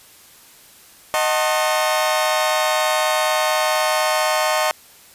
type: chord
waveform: sawtooth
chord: D# diminished seventh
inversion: none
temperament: just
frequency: 622.3 / 746.7 / 896 / 1075.3 Hz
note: D#5 / F#5 / A5 / C6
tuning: 0 / +16 / +31 / +47 cents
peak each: -16 / -20 / -20 / -20 dBFS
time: 1.14-4.71 s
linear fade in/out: 0 ms
effects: white hiss -47 dBFS RMS until 5.14 s + resampled to 32000 Hz